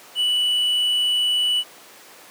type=tone; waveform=triangle; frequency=2959 Hz; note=F#7; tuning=1 cent flat; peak=-16 dBFS; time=0.15-1.64 s; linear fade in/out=50 ms; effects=pink hiss -44 dBFS RMS until 2.3 s + high-pass 400 Hz 12 dB/octave